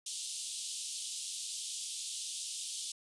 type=band-pass noise; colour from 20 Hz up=white; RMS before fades=-41 dBFS; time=0.06-2.92 s; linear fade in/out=5 ms; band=3000 to 10000 Hz; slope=48 dB/octave; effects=resampled to 24000 Hz